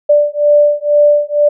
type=beating tone pair; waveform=sine; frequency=587.3 / 589.4 Hz; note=D5 / D5; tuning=0 / +6 cents; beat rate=2.1 Hz; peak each=-10 dBFS; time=0.09-1.49 s; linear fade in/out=10 ms; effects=none

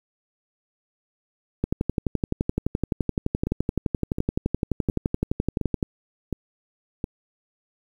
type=two click trains; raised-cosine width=3 ms; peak=-13 / -9 dBFS; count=6 / 50; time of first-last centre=3.47-7.041 / 1.64-5.828 s; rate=1.4 / 11.7 Hz; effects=8-bit

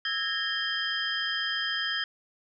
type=tone cluster; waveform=sine; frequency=1316 / 1647 / 1829 / 3167 / 5010 Hz; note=E6 / G#6 / A#6 / G7 / D#8; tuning=-3 / -15 / -33 / +17 / +11 cents; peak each=-40 / -33 / -34 / -31 / -36 dBFS; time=0.05-2.04 s; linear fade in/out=2 ms; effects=none

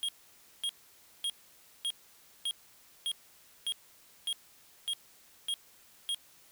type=tone bursts; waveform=square; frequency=3260 Hz; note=G#7; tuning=33 cents flat; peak=-31 dBFS; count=11; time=0.03-6.146 s; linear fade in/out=0 ms; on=56 ms; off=550 ms; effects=white hiss -60 dBFS RMS until 6.51 s

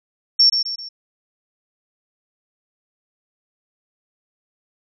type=tone with echo; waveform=sine; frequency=5460 Hz; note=F8; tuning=40 cents flat; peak=-9 dBFS; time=0.39-0.5 s; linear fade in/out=10 ms; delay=130 ms; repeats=3; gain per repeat=-7 dB; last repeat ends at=0.89 s; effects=none

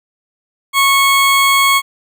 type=tone; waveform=20% pulse; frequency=1100 Hz; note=C#6; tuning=14 cents flat; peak=-4 dBFS; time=0.73-1.82 s; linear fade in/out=50 ms; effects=none

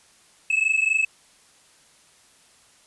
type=tone pair together; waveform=triangle; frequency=2588 / 2612 Hz; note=E7 / E7; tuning=-32 / -17 cents; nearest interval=unison; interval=15 cents; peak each=-20 dBFS; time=0.5-1.05 s; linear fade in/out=5 ms; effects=white hiss -56 dBFS RMS until 2.86 s + resampled to 24000 Hz

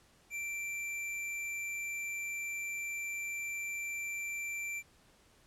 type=tone; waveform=square; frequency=2349 Hz; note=D7; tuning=in tune; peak=-37 dBFS; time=0.3-4.83 s; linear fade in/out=50 ms; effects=pink hiss -65 dBFS RMS until 5.46 s + low-pass 11000 Hz 12 dB/octave

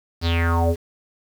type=tone with low-pass filter sweep; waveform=square; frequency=84.1 Hz; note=E2; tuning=35 cents sharp; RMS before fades=-19 dBFS; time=0.21-0.76 s; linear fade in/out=50 ms; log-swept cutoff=5000 to 410 Hz; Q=6.3; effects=7-bit

